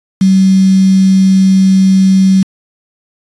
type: tone with quantisation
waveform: sine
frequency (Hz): 190.5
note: G3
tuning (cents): -49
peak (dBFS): -4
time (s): 0.21-2.43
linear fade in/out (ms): 5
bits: 4
effects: resampled to 22050 Hz